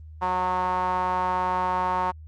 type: tone with band-pass filter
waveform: sawtooth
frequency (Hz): 182.7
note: F#3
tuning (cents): -22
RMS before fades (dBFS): -25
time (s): 0.21-2.12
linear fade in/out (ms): 20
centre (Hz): 970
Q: 5.9
effects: added 78 Hz sine -40 dBFS peak until 2.27 s + Opus 32 kbps